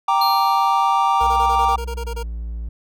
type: chord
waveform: triangle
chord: G minor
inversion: none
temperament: equal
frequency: 784 / 932.3 / 1174.7 Hz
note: G5 / Bb5 / D6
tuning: 0 / 0 / 0 cents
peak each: -17 dBFS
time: 0.08-1.76 s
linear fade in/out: 5 ms
type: tone with exponential decay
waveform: square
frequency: 4201 Hz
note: C8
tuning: 6 cents sharp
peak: -20 dBFS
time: 0.21-1.13 s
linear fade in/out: 5 ms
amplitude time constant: 200 ms
type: tone bursts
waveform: 25% pulse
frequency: 467.1 Hz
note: A#4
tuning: 3 cents sharp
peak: -24 dBFS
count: 11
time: 1.2-2.232 s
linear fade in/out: 10 ms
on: 72 ms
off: 24 ms
type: tone with pitch glide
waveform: triangle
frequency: 62 to 56.85 Hz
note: B1 to A#1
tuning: +7 to -43 cents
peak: -23 dBFS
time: 1.21-2.69 s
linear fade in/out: 5 ms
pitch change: -150 cents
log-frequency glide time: 1.99-2.18 s
effects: none